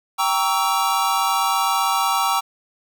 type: chord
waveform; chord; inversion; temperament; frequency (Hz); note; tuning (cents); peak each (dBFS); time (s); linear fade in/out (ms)
square; G diminished seventh; none; equal with one note detuned; 784 / 932.3 / 1129.4 / 1318.5; G5 / Bb5 / Db6 / Fb6; 0 / 0 / +32 / 0; -24; 0.18-2.41; 20
effects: none